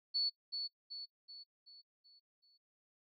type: tone with echo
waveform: sine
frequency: 4435 Hz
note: C#8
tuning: in tune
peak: -31 dBFS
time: 0.14-0.3 s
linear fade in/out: 20 ms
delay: 380 ms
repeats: 6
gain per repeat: -6 dB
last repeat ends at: 2.58 s
effects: noise-tail reverb RT60 0.1 s tail -24 dB re dry